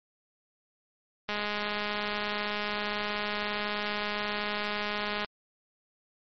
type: click train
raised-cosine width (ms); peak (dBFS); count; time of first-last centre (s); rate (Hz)
0.3; -16; 824; 1.29-5.247; 208
effects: MP3 32 kbps